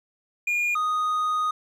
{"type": "tone pair in turn", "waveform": "triangle", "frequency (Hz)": [2426, 1242.8], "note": ["D#7", "D#6"], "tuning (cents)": [-44, -2], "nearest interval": "octave", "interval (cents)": 1158, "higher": "first", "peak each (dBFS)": -20, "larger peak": "neither", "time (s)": [[0.47, 0.75], [0.75, 1.51]], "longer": "second", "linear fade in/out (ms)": 5, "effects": []}